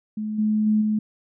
sine tone with level steps, 214.1 Hz, A3, 47 cents flat, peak -25 / -18 / -16 / -19 dBFS, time 0.17-0.99 s, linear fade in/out 5 ms, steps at 0.38 / 0.66 / 0.81 s, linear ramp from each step 10 ms, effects none

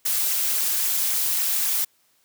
blue noise with flanger, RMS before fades -23 dBFS, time 0.05-1.85 s, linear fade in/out 10 ms, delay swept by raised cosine 0.22 to 6.12 ms, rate 3.7 Hz, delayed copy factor -0.55, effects white hiss -64 dBFS RMS until 2.24 s + high-pass 80 Hz 12 dB/octave

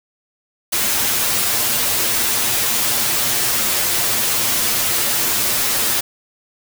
white noise with comb filter, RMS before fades -18 dBFS, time 0.72-6.01 s, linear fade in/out 10 ms, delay 8.6 ms, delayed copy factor +0.8, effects none

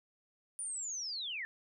sine linear sweep, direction down, 9550 to 1722 Hz, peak -37 dBFS, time 0.59-1.45 s, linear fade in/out 0 ms, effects none

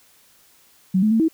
sine tone with pitch steps, 187.6 / 214.9 / 224.4 / 322.1 Hz, F#3 / A3 / A3 / E4, +24 / -41 / +34 / -40 cents, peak -14 dBFS, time 0.94-1.284 s, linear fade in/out 10 ms, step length 86 ms, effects white hiss -55 dBFS RMS until 1.33 s

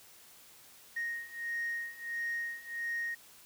sine beating tone pair, 1864.7 / 1866.2 Hz, A#6 / A#6, 0 / +1 cents, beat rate 1.5 Hz, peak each -38 / -36 dBFS, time 0.96-3.15 s, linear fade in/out 10 ms, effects tanh soft clip ceiling -29 dBFS + white hiss -57 dBFS RMS until 3.45 s

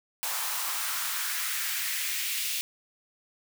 white noise with high-pass filter sweep, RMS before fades -31 dBFS, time 0.23-2.61 s, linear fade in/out 0 ms, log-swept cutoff 830 to 2700 Hz, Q 1.9, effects none

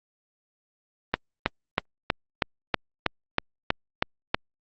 click train, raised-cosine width 0.3 ms, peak -4 dBFS, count 11, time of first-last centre 1.14-4.345 s, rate 3.12 Hz, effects low-pass 4000 Hz 12 dB/octave + Opus 24 kbps

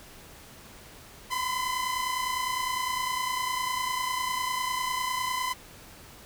sawtooth tone pair together, 1000 / 1029.9 Hz, B5 / C6, +21 / -28 cents, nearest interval minor second, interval 51 cents, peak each -27 dBFS, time 1.3-5.54 s, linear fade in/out 20 ms, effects pink hiss -49 dBFS RMS until 6.25 s

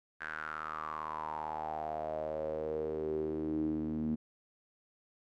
sawtooth tone with band-pass filter sweep, 77.78 Hz, D#2, in tune, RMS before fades -37 dBFS, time 0.2-4.16 s, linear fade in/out 20 ms, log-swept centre 1600 to 240 Hz, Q 7.9, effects none

